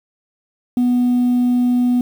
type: tone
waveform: sine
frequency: 246.1 Hz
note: B3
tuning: 6 cents flat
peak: -10 dBFS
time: 0.77-2.01 s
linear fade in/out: 2 ms
effects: tanh soft clip ceiling -11 dBFS + 7-bit